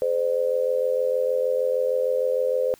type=tone with amplitude modulation; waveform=sine; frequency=514 Hz; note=C5; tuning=31 cents flat; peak=-16 dBFS; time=0.02-2.74 s; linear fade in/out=0 ms; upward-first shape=sine; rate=86.5 Hz; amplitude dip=85%; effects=white hiss -55 dBFS RMS until 2.79 s